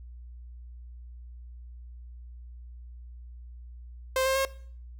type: tone with pitch steps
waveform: sawtooth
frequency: 523.3 / 530.9 / 538.6 Hz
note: C5 / C5 / C#5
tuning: 0 / +25 / -50 cents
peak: -20 dBFS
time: 4.16-4.451 s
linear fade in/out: 2 ms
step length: 97 ms
effects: noise-tail reverb RT60 0.5 s tail -19 dB re dry + added 60 Hz sine -42 dBFS peak until 4.99 s